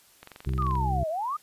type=click train; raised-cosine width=0.3 ms; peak=-27 dBFS; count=13; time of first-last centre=0.23-0.754 s; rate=22.9 Hz
type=harmonic tone; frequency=65 Hz; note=C2; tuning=11 cents flat; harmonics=1 / 2 / 3 / 5 / 6; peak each=-27 / -29 / -37 / -42 / -43 dBFS; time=0.46-1.04 s; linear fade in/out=10 ms
type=exponential two-way sweep; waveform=sine; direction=down then up; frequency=1271 to 610 to 1271 Hz; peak=-27 dBFS; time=0.58-1.37 s; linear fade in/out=10 ms; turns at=1.09 s
effects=white hiss -58 dBFS RMS until 1.42 s + resampled to 32000 Hz